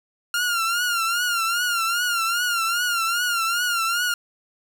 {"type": "tone with vibrato", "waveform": "sawtooth", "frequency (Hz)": 1396.9, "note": "F6", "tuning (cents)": 0, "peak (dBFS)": -17, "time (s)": [0.34, 4.14], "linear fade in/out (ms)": 2, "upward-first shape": "triangle", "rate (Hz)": 2.5, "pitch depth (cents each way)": 98, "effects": []}